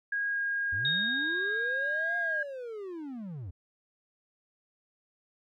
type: tone with pitch glide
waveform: sine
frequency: 1638 to 1627.6 Hz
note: G#6 to G#6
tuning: -24 to -35 cents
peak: -28 dBFS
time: 0.12-2.43 s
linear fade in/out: 5 ms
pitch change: -11 cents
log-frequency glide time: 0.3-0.39 s
type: linear two-way sweep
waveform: triangle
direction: up then down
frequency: 77.78 to 704 to 77.78 Hz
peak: -35 dBFS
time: 0.72-3.51 s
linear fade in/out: 10 ms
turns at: 2.17 s
type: tone with exponential decay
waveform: sine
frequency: 3729 Hz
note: A#7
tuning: in tune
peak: -26 dBFS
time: 0.85-2.33 s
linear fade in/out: 2 ms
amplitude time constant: 320 ms
effects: none